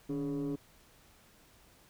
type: tone with frequency modulation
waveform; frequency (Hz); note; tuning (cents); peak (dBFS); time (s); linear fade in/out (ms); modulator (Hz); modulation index
sine; 285.2; C#4; +49; -30; 0.09-0.56; 10; 133; 0.87
effects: tanh soft clip ceiling -31 dBFS + pink hiss -62 dBFS RMS until 1.89 s